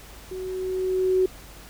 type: tone with level ramp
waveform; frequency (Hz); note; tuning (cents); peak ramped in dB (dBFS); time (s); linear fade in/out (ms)
sine; 372.9; F#4; +14; -31 to -16; 0.31-1.26; 5
effects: added 50 Hz sine -46 dBFS peak until 1.69 s + pink hiss -46 dBFS RMS until 1.69 s